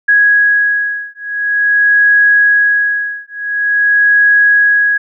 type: beating tone pair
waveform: sine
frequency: 1661.2 / 1661.67 Hz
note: G#6 / G#6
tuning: 0 / 0 cents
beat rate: 0.47 Hz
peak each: -11 dBFS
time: 0.08-4.98 s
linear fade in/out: 10 ms
effects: none